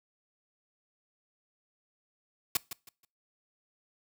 white noise with echo, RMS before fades -27 dBFS, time 2.55-2.57 s, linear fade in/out 2 ms, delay 160 ms, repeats 3, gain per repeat -12 dB, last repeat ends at 3.05 s, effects noise-tail reverb RT60 0.3 s tail -23 dB re dry

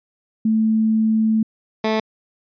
sine / 15% pulse tone pair in turn, 220 / 218.7 Hz, A3 / A3, 0 / -10 cents, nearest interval unison, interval 10 cents, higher first, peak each -14 / -11 dBFS, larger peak second, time 0.45-1.43 / 1.84-2 s, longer first, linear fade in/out 5 ms, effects resampled to 11025 Hz

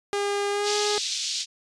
sawtooth tone with pitch glide, 404.9 to 415.8 Hz, G#4 to G#4, -44 to +2 cents, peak -20 dBFS, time 0.13-0.98 s, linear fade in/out 0 ms, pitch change +46 cents, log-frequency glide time 0.5-0.74 s
pink band-pass noise, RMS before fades -29 dBFS, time 0.63-1.46 s, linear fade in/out 50 ms, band 3500 to 6400 Hz, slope 24 dB/octave
effects resampled to 22050 Hz

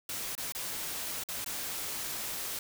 white noise with dropouts, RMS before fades -37 dBFS, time 0.09-2.59 s, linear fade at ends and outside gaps 2 ms, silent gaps 0.352-0.378 / 0.522-0.549 / 1.237-1.287 / 1.445-1.461 s, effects none

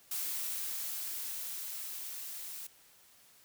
blue noise with level ramp, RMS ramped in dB -36 to -44 dBFS, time 0.11-2.67 s, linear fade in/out 5 ms, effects white hiss -62 dBFS RMS until 3.44 s

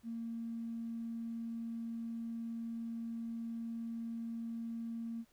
triangle tone with tanh clipping, 229.8 Hz, A#3, 25 cents flat, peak -38 dBFS, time 0.03-5.25 s, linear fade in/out 50 ms, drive 2 dB, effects pink hiss -71 dBFS RMS until 5.32 s

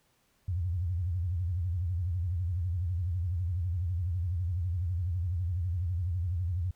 sine tone with vibrato, 88.1 Hz, F2, 16 cents sharp, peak -28 dBFS, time 0.48-6.71 s, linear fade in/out 5 ms, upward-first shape sine, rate 12 Hz, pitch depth 150 cents each way, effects pink hiss -70 dBFS RMS until 6.75 s

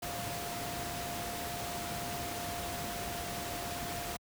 sine tone in noise, 698.5 Hz, F5, in tune, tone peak -41 dBFS, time 0.02-4.17 s, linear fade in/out 10 ms, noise pink, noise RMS -39 dBFS, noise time 0.02-4.17 s, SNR -5 dB, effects high-pass 60 Hz 12 dB/octave

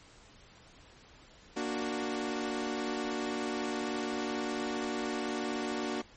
sawtooth chord, Bb augmented, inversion none, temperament equal, 233.1 / 293.7 / 370 Hz, Bb3 / D4 / F#4, 0 / 0 / 0 cents, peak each -33 dBFS, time 1.56-6.02 s, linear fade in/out 10 ms, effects pink hiss -57 dBFS RMS until 6.16 s + MP3 32 kbps

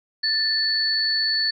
sine tone pair together, 1765 / 4448 Hz, A6 / C#8, +5 / +5 cents, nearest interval octave + major third, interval 1600 cents, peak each -26 / -20 dBFS, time 0.23-1.51 s, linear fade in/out 10 ms, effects none

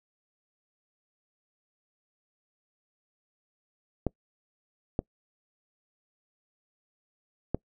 clicks, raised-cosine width 2 ms, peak -13 dBFS, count 3, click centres 4.067 / 4.991 / 7.546 s, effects noise-tail reverb RT60 0.1 s tail -26 dB re dry

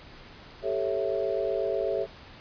sine chord, A dominant seventh, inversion third, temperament equal with one note detuned, 392 / 440 / 551.8 / 659.3 Hz, G4 / A4 / C#5 / E5, 0 / 0 / -8 / 0 cents, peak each -31 dBFS, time 0.62-2.07 s, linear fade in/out 50 ms, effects pink hiss -48 dBFS RMS until 2.4 s + resampled to 11025 Hz

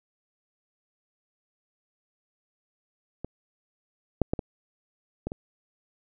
clicks, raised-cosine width 2 ms, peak -20 / -7 / -11 / -17 / -17 / -21 dBFS, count 6, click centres 3.246 / 4.217 / 4.335 / 4.392 / 5.27 / 5.319 s, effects none

